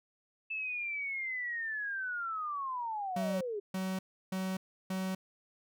sine linear sweep, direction down, 2637 to 392 Hz, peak -34 dBFS, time 0.5-3.6 s, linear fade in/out 10 ms
45% pulse tone bursts, 188.3 Hz, F#3, 31 cents sharp, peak -33 dBFS, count 4, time 3.16-5.15 s, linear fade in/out 5 ms, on 250 ms, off 330 ms
effects none

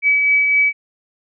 sine tone with tremolo, 2285 Hz, D7, 48 cents flat, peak -10 dBFS, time 0.02-0.73 s, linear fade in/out 50 ms, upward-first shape triangle, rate 3.9 Hz, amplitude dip 35%, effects none

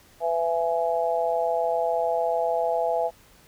harmonic tone, 167 Hz, E3, 23 cents sharp, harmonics 3 / 4 / 5, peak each -27 / -24 / -28 dBFS, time 0.2-3.11 s, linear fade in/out 50 ms, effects pink hiss -55 dBFS RMS until 3.47 s

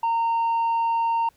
sine tone, 920 Hz, A#5, 23 cents flat, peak -17 dBFS, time 0.03-1.29 s, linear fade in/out 5 ms, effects tanh soft clip ceiling -19 dBFS + pink hiss -62 dBFS RMS until 1.36 s

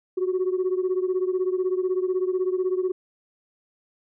sine beating tone pair, 365.9 / 381.9 Hz, F#4 / G4, -19 / -45 cents, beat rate 16 Hz, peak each -22 / -25 dBFS, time 0.17-2.92 s, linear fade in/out 10 ms, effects tanh soft clip ceiling -17 dBFS

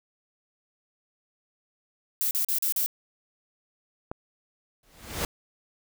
violet noise bursts, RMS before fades -26 dBFS, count 5, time 2.21-2.861 s, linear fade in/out 0 ms, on 99 ms, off 39 ms
click, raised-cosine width 1 ms, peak -19 dBFS, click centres 4.115 s
pink noise with exponential growth, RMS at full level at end -26 dBFS, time 4.83-5.25 s, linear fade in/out 2 ms, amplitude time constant 90 ms
effects none

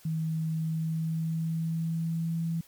sine tone with pitch glide, 160 to 165.26 Hz, D#3 to E3, +49 to +5 cents, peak -27 dBFS, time 0.05-2.61 s, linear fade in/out 5 ms, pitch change +56 cents, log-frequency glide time 0.6-2.4 s, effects white hiss -57 dBFS RMS until 2.67 s + MP3 96 kbps

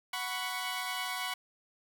15% pulse chord, F# suspended fourth, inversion none, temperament equal with one note detuned, 740 / 987.8 / 1114.5 Hz, F#5 / B5 / C#6, 0 / 0 / +9 cents, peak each -32 dBFS, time 0.13-1.34 s, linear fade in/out 5 ms, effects 9-bit

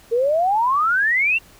sine exponential sweep, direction up, 449.8 to 2794 Hz, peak -15 dBFS, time 0.11-1.39 s, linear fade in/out 20 ms, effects pink hiss -49 dBFS RMS until 1.59 s

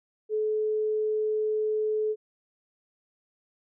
sine tone, 430 Hz, A4, 40 cents flat, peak -24 dBFS, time 0.29-2.16 s, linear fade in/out 50 ms, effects none

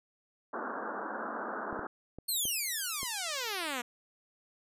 white band-pass noise, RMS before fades -38 dBFS, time 0.53-1.87 s, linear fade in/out 5 ms, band 200 to 1600 Hz, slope 96 dB/octave
clicks, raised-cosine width 2 ms, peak -30 dBFS, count 5, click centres 1.728 / 1.793 / 2.186 / 2.454 / 3.031 s
5% pulse exponential sweep, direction down, 4435 to 233.1 Hz, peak -22 dBFS, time 2.28-3.82 s, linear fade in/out 10 ms
effects resampled to 32000 Hz

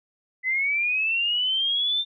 sine linear sweep, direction up, 2006 to 3604 Hz, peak -21 dBFS, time 0.43-2.05 s, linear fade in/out 50 ms, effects none

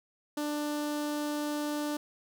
sawtooth tone with notch filter, 296.1 Hz, D4, 14 cents sharp, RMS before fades -33 dBFS, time 0.37-1.97 s, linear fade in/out 5 ms, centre 2200 Hz, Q 1.9, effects none

